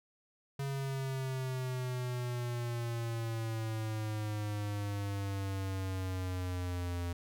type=exponential sweep; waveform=square; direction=down; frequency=138.59 to 86.5 Hz; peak=-35 dBFS; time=0.59-7.13 s; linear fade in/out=5 ms; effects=none